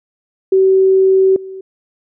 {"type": "tone with level steps", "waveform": "sine", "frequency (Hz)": 381.5, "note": "G4", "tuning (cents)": -47, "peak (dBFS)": [-7, -26], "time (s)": [0.52, 1.61], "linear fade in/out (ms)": 5, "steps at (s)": 1.36, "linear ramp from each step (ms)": 2, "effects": []}